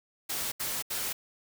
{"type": "noise bursts", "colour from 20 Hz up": "white", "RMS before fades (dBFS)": -33, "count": 3, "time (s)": [0.29, 1.13], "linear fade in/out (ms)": 10, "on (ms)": 230, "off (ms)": 75, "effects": []}